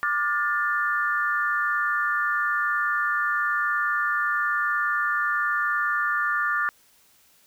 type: tone cluster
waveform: sine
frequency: 1185 / 1426 / 1768 Hz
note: D6 / F6 / A6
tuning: +15 / +36 / +8 cents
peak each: -26 dBFS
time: 0.03-6.69 s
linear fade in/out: 0 ms
effects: white hiss -59 dBFS RMS until 7.46 s

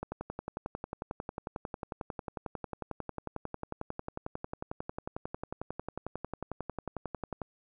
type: click train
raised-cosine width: 1 ms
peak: -22 dBFS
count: 83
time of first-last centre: 0.03-7.417 s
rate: 11.1 Hz
effects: none

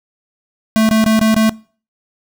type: tone bursts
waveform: square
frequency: 220 Hz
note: A3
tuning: in tune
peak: -10 dBFS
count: 5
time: 0.76-1.494 s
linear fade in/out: 0 ms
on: 130 ms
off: 21 ms
effects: noise-tail reverb RT60 0.4 s tail -22 dB re dry

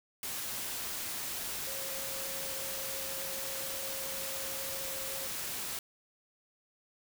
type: tone in noise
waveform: sine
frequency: 539 Hz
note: C#5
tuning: 49 cents flat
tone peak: -45 dBFS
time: 1.67-5.27 s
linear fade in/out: 2 ms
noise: white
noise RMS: -38 dBFS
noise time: 0.23-5.79 s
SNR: -10 dB
effects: none

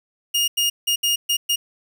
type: tone bursts at uneven times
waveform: sawtooth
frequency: 2850 Hz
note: F7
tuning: 34 cents sharp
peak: -14 dBFS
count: 6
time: 0.34-0.48 / 0.57-0.7 / 0.87-0.96 / 1.03-1.16 / 1.29-1.37 / 1.49-1.56 s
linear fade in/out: 10 ms
effects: none

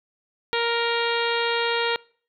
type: harmonic tone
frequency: 467.6 Hz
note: A#4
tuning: 5 cents sharp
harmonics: 1 / 2 / 3 / 4 / 5 / 6 / 7 / 8 / 9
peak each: -25 / -28 / -30 / -31 / -32 / -33 / -33 / -34 / -35 dBFS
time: 0.53-1.96 s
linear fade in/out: 0 ms
effects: noise-tail reverb RT60 0.5 s tail -25 dB re dry

